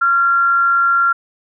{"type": "tone with amplitude modulation", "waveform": "sine", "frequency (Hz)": 1378, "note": "F6", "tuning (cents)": -24, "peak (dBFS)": -9, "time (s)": [0.01, 1.13], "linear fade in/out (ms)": 10, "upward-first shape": "sine", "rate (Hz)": 283, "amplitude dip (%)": 35, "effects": []}